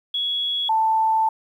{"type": "tone pair in turn", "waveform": "sine", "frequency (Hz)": [3354, 884.3], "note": ["G#7", "A5"], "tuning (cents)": [16, 8], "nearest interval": "octave + major seventh", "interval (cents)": 2308, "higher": "first", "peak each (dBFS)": [-21, -16], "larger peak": "second", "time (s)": [[0.14, 0.69], [0.69, 1.29]], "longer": "second", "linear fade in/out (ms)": 5, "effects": ["9-bit"]}